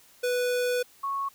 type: tone pair in turn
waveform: square / sine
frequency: 493.5 / 1104 Hz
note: B4 / C#6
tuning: -1 / -7 cents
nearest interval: octave + major second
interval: 1394 cents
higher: second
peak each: -25 / -27 dBFS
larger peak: first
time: 0.23-0.83 / 1.03-1.29 s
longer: first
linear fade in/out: 10 ms
effects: white hiss -57 dBFS RMS until 1.34 s